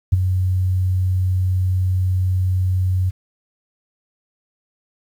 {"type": "tone with ADSR envelope", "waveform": "sine", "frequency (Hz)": 92.4, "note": "F#2", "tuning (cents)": -2, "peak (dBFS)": -6, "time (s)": [0.12, 3.11], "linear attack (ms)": 13, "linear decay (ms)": 20, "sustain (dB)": -9, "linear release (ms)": 23, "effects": ["tanh soft clip ceiling -4 dBFS", "8-bit"]}